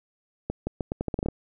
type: accelerating click train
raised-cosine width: 2 ms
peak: -14 dBFS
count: 11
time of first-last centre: 0.5-1.286 s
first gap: 170 ms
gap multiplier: 0.81
effects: none